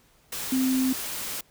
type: tone in noise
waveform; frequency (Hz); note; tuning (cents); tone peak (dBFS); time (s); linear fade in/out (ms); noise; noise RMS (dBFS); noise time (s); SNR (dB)
sine; 260; C4; -11; -21; 0.52-0.93; 5; white; -33; 0.32-1.41; +9
effects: pink hiss -61 dBFS RMS until 1.5 s